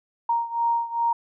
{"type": "beating tone pair", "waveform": "sine", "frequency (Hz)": [932.3, 934.8], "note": ["A#5", "A#5"], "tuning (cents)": [0, 5], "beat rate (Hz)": 2.5, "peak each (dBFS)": [-23, -26], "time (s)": [0.29, 1.13], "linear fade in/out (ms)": 5, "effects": []}